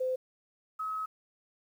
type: tone pair in turn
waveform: sine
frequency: 514 / 1280.3 Hz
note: C5 / D#6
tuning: -31 / +49 cents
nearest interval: octave + major third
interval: 1580 cents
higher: second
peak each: -28 / -32 dBFS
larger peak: first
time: 0-0.16 / 0.79-1.06 s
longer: second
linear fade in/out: 10 ms
effects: 10-bit